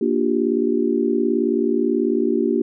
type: chord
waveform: sine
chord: G minor seventh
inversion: first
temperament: just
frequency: 235.2 / 294 / 352.8 / 392 Hz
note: Bb3 / D4 / F4 / G4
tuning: +16 / +2 / +18 / 0 cents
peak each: -22 dBFS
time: 0.01-2.62 s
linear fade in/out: 5 ms
effects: none